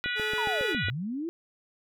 harmonic tone, 488.2 Hz, B4, 20 cents flat, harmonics 3 / 4 / 5 / 6 / 7 / 8, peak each -32 / -34 / -36 / -38 / -39 / -40 dBFS, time 0.04-0.9 s, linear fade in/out 0 ms
click train, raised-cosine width 2 ms, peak -24 dBFS, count 7, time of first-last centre 0.06-0.885 s, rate 7.27 Hz
40% pulse tone, 430 Hz, A4, 40 cents flat, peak -32 dBFS, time 0.15-0.76 s, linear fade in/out 50 ms
sine linear two-way sweep, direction down then up, 1000 to 83.8 to 348.1 Hz, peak -30 dBFS, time 0.38-1.29 s, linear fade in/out 0 ms, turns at 0.85 s
effects none

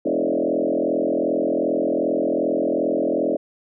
sine tone with frequency modulation, 436.8 Hz, A4, 13 cents flat, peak -18 dBFS, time 0.05-3.37 s, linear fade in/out 10 ms, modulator 42.6 Hz, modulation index 4.4, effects none

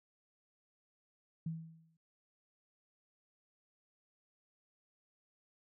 sine tone with exponential decay, 162.6 Hz, E3, 23 cents flat, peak -34 dBFS, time 1.46-1.97 s, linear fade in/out 5 ms, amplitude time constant 110 ms, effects none

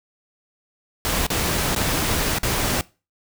pink noise with dropouts, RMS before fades -22 dBFS, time 1.05-2.81 s, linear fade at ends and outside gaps 0 ms, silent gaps 1.266-1.303 / 1.749-1.762 / 2.385-2.432 s, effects noise-tail reverb RT60 0.3 s tail -21 dB re dry

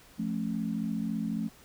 sine chord, F augmented, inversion none, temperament just, 174.61 / 218.3 / 272.8 Hz, F3 / A3 / C#4, 0 / -13 / -28 cents, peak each -35 / -31 / -37 dBFS, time 0.18-1.49 s, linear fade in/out 20 ms, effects pink hiss -56 dBFS RMS until 1.64 s

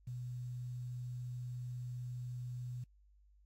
sine tone with quantisation, 123.47 Hz, B2, in tune, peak -40 dBFS, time 0.07-2.84 s, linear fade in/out 5 ms, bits 11, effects added 50 Hz sine -63 dBFS peak until 3.45 s + AAC 48 kbps

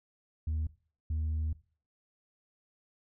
sine tone pair in turn, 78.2 / 78.2 Hz, D#2 / D#2, +9 / +9 cents, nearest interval unison, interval 0 cents, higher neither, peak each -27 dBFS, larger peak neither, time 0.47-0.67 / 1.1-1.53 s, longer second, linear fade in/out 5 ms, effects noise-tail reverb RT60 0.4 s tail -20 dB re dry + tanh soft clip ceiling -28 dBFS

